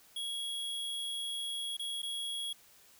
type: tone with dropouts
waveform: square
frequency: 3322 Hz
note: G#7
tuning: in tune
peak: -36 dBFS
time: 0.16-2.53 s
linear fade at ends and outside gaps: 5 ms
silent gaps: 1.769-1.794 / 2.02-2.029 s
effects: white hiss -61 dBFS RMS until 2.99 s